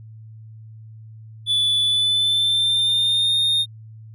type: tone with pitch glide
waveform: triangle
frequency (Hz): 3465 to 3671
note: A7 to A#7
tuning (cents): -27 to -27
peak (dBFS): -15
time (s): 1.46-3.66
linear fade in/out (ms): 50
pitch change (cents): +100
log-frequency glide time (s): 1.84-3.36
effects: added 110 Hz sine -38 dBFS peak until 4.14 s